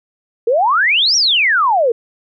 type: exponential two-way sweep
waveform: sine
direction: up then down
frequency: 439.3 to 5840 to 439.3 Hz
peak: -10 dBFS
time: 0.47-1.92 s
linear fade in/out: 5 ms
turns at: 1.16 s
effects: none